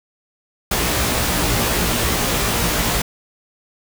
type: noise with comb filter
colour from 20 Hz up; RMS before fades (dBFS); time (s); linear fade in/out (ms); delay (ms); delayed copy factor
pink; -19; 0.71-3.02; 5; 17; +0.9
effects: none